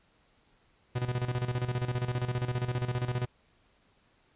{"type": "tone with tremolo", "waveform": "45% pulse", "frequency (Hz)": 123.47, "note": "B2", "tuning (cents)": 0, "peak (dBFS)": -27, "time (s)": [0.95, 3.26], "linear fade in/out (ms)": 10, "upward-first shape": "square", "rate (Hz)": 15, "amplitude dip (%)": 70, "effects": ["pink hiss -67 dBFS RMS until 4.35 s", "resampled to 8000 Hz"]}